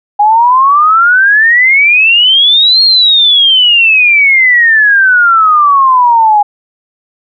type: exponential two-way sweep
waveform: sine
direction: up then down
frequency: 816 to 4296 to 816 Hz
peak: -3 dBFS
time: 0.19-6.43 s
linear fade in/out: 10 ms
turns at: 2.83 s
effects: none